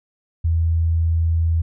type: tone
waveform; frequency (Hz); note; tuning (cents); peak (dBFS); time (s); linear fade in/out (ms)
sine; 82.41; E2; 0; -15; 0.44-1.62; 10
effects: none